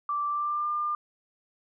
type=tone with pitch glide; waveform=sine; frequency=1170 to 1200.1 Hz; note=D6 to D6; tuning=-7 to +37 cents; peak=-26 dBFS; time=0.09-0.95 s; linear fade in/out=2 ms; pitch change=+44 cents; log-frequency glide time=0.27-0.69 s; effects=none